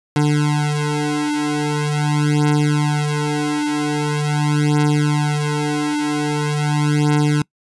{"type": "beating tone pair", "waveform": "25% pulse", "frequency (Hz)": [148.3, 148.73], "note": ["D3", "D3"], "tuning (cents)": [17, 22], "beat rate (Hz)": 0.43, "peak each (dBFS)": -15, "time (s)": [0.16, 7.42], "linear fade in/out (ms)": 2, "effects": ["noise-tail reverb RT60 0.1 s tail -25 dB re dry", "resampled to 24000 Hz"]}